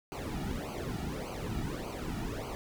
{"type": "noise with flanger", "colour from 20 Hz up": "brown", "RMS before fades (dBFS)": -37, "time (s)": [0.12, 2.55], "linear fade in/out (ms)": 0, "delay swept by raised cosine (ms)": [0.55, 1.95], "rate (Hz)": 1.7, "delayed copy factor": -0.85, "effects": []}